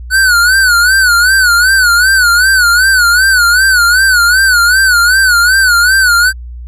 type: tone with vibrato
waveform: square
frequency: 1481 Hz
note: F#6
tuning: 1 cent sharp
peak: -6 dBFS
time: 0.1-6.33 s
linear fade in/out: 50 ms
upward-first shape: sine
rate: 2.6 Hz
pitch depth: 110 cents each way
effects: added 60 Hz sine -23 dBFS peak until 6.67 s + resampled to 32000 Hz